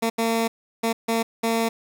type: tone bursts at uneven times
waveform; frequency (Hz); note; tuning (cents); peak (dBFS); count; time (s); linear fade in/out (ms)
15% pulse; 227.7; A#3; -40; -14; 5; 0.02-0.1 / 0.18-0.48 / 0.83-0.93 / 1.08-1.23 / 1.43-1.69; 10
effects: none